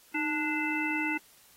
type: harmonic tone with a mistuned harmonic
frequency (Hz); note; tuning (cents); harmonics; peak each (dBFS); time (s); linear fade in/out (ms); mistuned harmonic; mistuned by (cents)
293.7; D4; 0; 1 / 3 / 5 / 7 / 9; -32 / -37 / -37 / -33 / -34; 0.14-1.18; 10; 1; +87
effects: white hiss -59 dBFS RMS until 1.56 s + AAC 48 kbps